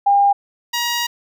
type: tone pair in turn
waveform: sine / 10% pulse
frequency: 804 / 951.4 Hz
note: G5 / A#5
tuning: +44 / +35 cents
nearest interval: minor third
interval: 291 cents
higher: second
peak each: -10 dBFS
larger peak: neither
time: 0.06-0.33 / 0.73-1.07 s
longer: second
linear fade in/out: 10 ms
effects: none